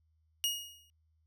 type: tone with exponential decay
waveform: sawtooth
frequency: 2874 Hz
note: F7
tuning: 49 cents sharp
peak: -24 dBFS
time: 0.44-0.9 s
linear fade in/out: 0 ms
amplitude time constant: 100 ms
effects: added 79 Hz sine -69 dBFS peak until 1.26 s